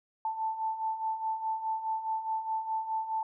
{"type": "beating tone pair", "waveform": "sine", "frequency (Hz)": [880, 884.8], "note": ["A5", "A5"], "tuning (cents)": [0, 9], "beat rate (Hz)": 4.8, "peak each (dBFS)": [-37, -31], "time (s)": [0.25, 3.23], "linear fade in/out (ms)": 2, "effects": []}